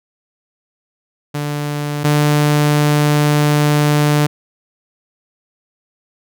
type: tone pair in turn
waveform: sawtooth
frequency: 146.83 / 148.19 Hz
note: D3 / D3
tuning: 0 / +16 cents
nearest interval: unison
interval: 16 cents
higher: second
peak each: -15 / -7 dBFS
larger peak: second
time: 1.34-2.04 / 2.04-4.27 s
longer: second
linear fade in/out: 10 ms
effects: none